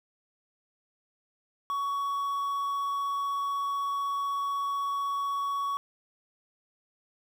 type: tone with quantisation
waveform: triangle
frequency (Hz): 1121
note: C#6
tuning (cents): +19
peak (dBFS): -26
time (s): 1.7-5.77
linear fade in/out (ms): 0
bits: 9
effects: none